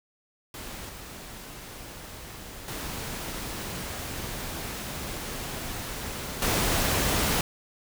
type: noise with level steps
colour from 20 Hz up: pink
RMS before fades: -39 / -42 / -35 / -25 dBFS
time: 0.54-7.41 s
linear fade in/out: 2 ms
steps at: 0.89 / 2.68 / 6.42 s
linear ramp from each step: 2 ms
effects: none